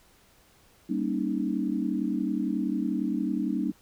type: chord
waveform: sine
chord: Eb dominant seventh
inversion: first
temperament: equal with one note detuned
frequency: 196 / 233.1 / 280.1 / 311.1 Hz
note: G3 / Bb3 / Db4 / Eb4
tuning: 0 / 0 / +18 / 0 cents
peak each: -31 dBFS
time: 0.89-3.72 s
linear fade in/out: 10 ms
effects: pink hiss -60 dBFS RMS until 3.81 s